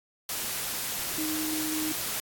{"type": "tone in noise", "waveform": "sine", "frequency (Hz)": 311.1, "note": "D#4", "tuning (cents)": 0, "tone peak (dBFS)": -30, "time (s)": [1.18, 1.92], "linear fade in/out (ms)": 2, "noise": "white", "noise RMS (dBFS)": -32, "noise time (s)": [0.29, 2.2], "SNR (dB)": -1, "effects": ["AAC 64 kbps"]}